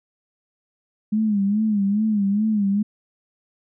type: tone with vibrato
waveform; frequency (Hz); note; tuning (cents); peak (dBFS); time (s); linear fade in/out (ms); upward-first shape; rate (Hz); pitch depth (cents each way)
sine; 207.7; G#3; 0; -17; 1.12-2.83; 10; sine; 2.4; 97
effects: none